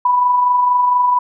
sine tone with amplitude modulation, 987.8 Hz, B5, in tune, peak -9 dBFS, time 0.05-1.19 s, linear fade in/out 5 ms, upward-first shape sine, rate 24.3 Hz, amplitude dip 35%, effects none

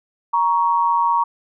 sine tone pair together, 940 / 1115 Hz, A#5 / C#6, +14 / +10 cents, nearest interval minor third, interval 296 cents, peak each -16 / -19 dBFS, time 0.33-1.24 s, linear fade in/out 10 ms, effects none

